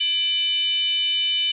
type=tone with frequency modulation; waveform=sine; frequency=2998 Hz; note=F#7; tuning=22 cents sharp; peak=-19 dBFS; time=0-1.52 s; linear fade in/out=10 ms; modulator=648 Hz; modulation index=0.58; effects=none